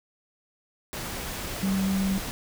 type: tone in noise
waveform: sine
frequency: 192.8 Hz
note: G3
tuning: 28 cents flat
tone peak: -23 dBFS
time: 1.63-2.18 s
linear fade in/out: 0 ms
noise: pink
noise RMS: -34 dBFS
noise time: 0.93-2.31 s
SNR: +8 dB
effects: none